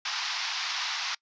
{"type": "band-pass noise", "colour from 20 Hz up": "white", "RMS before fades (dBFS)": -32, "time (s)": [0.05, 1.15], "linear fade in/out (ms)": 5, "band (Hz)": [800, 5600], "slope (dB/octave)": 48, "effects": ["noise-tail reverb RT60 0.1 s tail -25 dB re dry", "resampled to 16000 Hz"]}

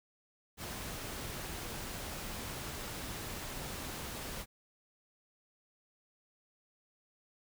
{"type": "noise", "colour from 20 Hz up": "pink", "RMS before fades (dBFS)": -42, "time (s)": [0.57, 4.46], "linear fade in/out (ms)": 50, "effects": []}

